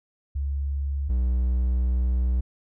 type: tone pair in turn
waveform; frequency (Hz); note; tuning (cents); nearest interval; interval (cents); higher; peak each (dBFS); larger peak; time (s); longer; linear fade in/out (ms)
sine / triangle; 69.8 / 62.18; C#2 / B1; +13 / +12; major second; 201; first; -24 / -18; second; 0.35-1.09 / 1.09-2.41; second; 10
effects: none